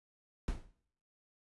brown noise with exponential decay, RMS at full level -30 dBFS, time 0.48-0.71 s, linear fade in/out 1 ms, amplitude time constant 50 ms, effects noise-tail reverb RT60 0.6 s tail -18 dB re dry + resampled to 24000 Hz

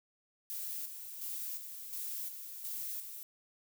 violet noise with tremolo, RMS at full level -40 dBFS, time 0.5-3.23 s, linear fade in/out 0 ms, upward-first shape square, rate 1.4 Hz, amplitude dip 50%, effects none

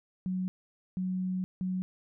sine tone bursts at uneven times, 185 Hz, F#3, in tune, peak -29 dBFS, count 3, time 0.26-0.48 / 0.97-1.44 / 1.61-1.82 s, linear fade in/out 0 ms, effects none

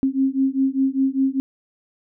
sine beating tone pair, 265.5 / 270.5 Hz, C4 / C#4, +25 / -42 cents, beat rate 5 Hz, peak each -20 dBFS, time 0.03-1.4 s, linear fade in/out 0 ms, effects none

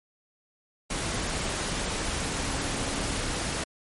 sine tone in noise, 279.1 Hz, C#4, 12 cents sharp, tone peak -39 dBFS, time 2.36-3.2 s, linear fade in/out 5 ms, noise pink, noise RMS -30 dBFS, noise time 0.9-3.64 s, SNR -12 dB, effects MP3 48 kbps

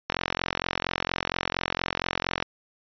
click train, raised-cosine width 0.3 ms, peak -8 dBFS, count 104, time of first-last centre 0.1-2.425 s, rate 44.3 Hz, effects resampled to 11025 Hz

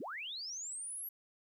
sine linear sweep, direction up, 174.61 to 11840 Hz, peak -40 dBFS, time 0-1.09 s, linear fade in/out 5 ms, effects 12-bit

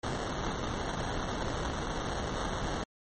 pink noise with sample-and-hold, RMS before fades -34 dBFS, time 0.03-2.84 s, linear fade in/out 5 ms, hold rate 2450 Hz, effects MP3 32 kbps

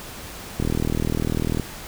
click train, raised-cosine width 3 ms, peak -10 dBFS, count 41, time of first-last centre 0.6-1.598 s, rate 40.1 Hz, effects pink hiss -37 dBFS RMS until 1.87 s

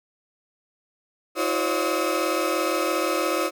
35% pulse tone cluster, 322.9 / 360 / 525 / 571 / 1278 Hz, E4 / F#4 / C5 / D5 / D#6, -36 / -47 / +6 / -49 / +46 cents, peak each -27 dBFS, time 1.35-3.51 s, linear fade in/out 50 ms, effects none

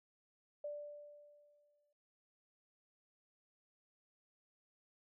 sine tone with exponential decay, 587.3 Hz, D5, in tune, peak -39 dBFS, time 0.64-1.93 s, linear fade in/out 5 ms, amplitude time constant 280 ms, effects noise-tail reverb RT60 0.2 s tail -17 dB re dry

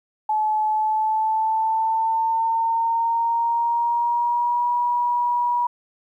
sine tone with pitch glide, 860 to 965.3 Hz, A5 to B5, -40 to -40 cents, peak -18 dBFS, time 0.29-5.67 s, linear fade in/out 5 ms, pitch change +200 cents, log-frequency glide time 0.66-4.69 s, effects 10-bit

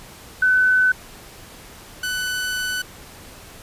sine / sawtooth tone pair in turn, 1509 / 1496 Hz, F#6 / F#6, +34 / +19 cents, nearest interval unison, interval 15 cents, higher first, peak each -13 / -19 dBFS, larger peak first, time 0.42-0.92 / 2.03-2.82 s, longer second, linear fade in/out 5 ms, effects pink hiss -42 dBFS RMS until 3.62 s + resampled to 32000 Hz

